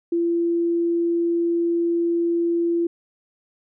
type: tone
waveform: sine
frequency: 340 Hz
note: F4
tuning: 46 cents flat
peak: -18 dBFS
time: 0.12-2.87 s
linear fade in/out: 5 ms
effects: none